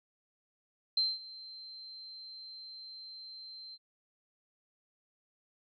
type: tone with ADSR envelope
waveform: sine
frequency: 4119 Hz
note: C8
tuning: 28 cents flat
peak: -25 dBFS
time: 0.97-3.78 s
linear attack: 4 ms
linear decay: 210 ms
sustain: -20 dB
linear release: 43 ms
effects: none